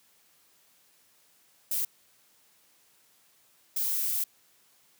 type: noise bursts at uneven times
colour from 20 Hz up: violet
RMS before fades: -29 dBFS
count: 2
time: 1.71-1.85 / 3.76-4.24 s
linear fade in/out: 5 ms
effects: white hiss -64 dBFS RMS until 4.99 s + high-pass 100 Hz 12 dB/octave